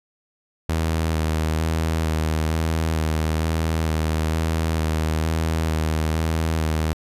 sawtooth tone with vibrato, 79.7 Hz, D#2, 42 cents sharp, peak -16 dBFS, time 0.69-6.93 s, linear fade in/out 0 ms, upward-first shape square, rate 1.1 Hz, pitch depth 19 cents each way, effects resampled to 32000 Hz

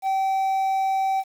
triangle tone with quantisation, 771 Hz, G5, 29 cents flat, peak -18 dBFS, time 0.02-1.24 s, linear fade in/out 50 ms, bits 8, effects none

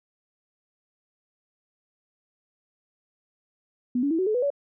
sine tone with pitch steps, 246.9 / 283.6 / 325.8 / 374.2 / 429.9 / 493.8 / 567.2 Hz, B3 / C#4 / E4 / F#4 / A4 / B4 / C#5, 0 / +40 / -20 / +20 / -40 / 0 / +40 cents, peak -21 dBFS, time 3.95-4.503 s, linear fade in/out 5 ms, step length 79 ms, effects none

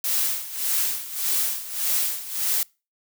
blue noise with tremolo, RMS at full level -22 dBFS, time 0.04-2.63 s, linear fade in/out 2 ms, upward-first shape sine, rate 1.7 Hz, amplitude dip 80%, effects noise-tail reverb RT60 0.3 s tail -25 dB re dry

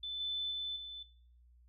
sine tone with level steps, 3515 Hz, A7, 2 cents flat, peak -38 / -35 / -37 / -44 dBFS, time 0.03-1.03 s, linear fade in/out 5 ms, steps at 0.2 / 0.51 / 0.76 s, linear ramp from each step 5 ms, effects noise-tail reverb RT60 0.6 s tail -17 dB re dry + added 60 Hz sine -60 dBFS peak until 1.68 s

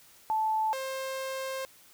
sine / sawtooth tone pair in turn, 874 / 530.3 Hz, A5 / C5, -12 / +23 cents, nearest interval major sixth, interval 865 cents, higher first, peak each -25 / -29 dBFS, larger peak first, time 0.3-0.73 / 0.73-1.65 s, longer second, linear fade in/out 0 ms, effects white hiss -57 dBFS RMS until 1.93 s

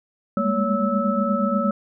sine tone cluster, 200.6 / 209 / 232.4 / 562 / 1306 Hz, G3 / G#3 / A#3 / C#5 / E6, +40 / +11 / -5 / +24 / -17 cents, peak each -25 dBFS, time 0.37-1.71 s, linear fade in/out 2 ms, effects none

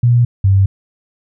sine tone pair in turn, 120.5 / 97.19 Hz, B2 / G2, -42 / -14 cents, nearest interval major third, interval 372 cents, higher first, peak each -7 dBFS, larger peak neither, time 0.03-0.25 / 0.44-0.66 s, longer neither, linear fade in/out 5 ms, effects none

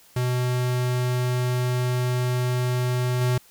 square tone with level steps, 124.8 Hz, B2, 19 cents sharp, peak -22 / -20 dBFS, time 0.16-3.38 s, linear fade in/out 5 ms, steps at 3.21 s, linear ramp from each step 2 ms, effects white hiss -54 dBFS RMS until 3.5 s

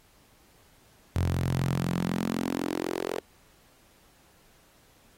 sawtooth tone with high-pass filter sweep, 44 Hz, F1, 14 cents sharp, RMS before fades -29 dBFS, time 1.15-3.2 s, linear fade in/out 10 ms, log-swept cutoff 91 to 440 Hz, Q 3.5, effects pink hiss -61 dBFS RMS until 5.17 s + AAC 48 kbps

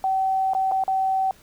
sine tone with dropouts, 765 Hz, G5, 42 cents flat, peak -19 dBFS, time 0.04-1.31 s, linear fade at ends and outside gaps 1 ms, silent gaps 0.535-0.549 / 0.714-0.719 / 0.838-0.879 s, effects pink hiss -53 dBFS RMS until 1.42 s

